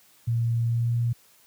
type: tone with pitch glide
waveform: sine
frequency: 116.54 to 118.3 Hz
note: A#2 to A#2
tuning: 0 to +26 cents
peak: -21 dBFS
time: 0.27-1.13 s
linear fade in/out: 10 ms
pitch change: +26 cents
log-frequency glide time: 0.67-0.93 s
effects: white hiss -58 dBFS RMS until 1.46 s + high-pass 60 Hz 12 dB/octave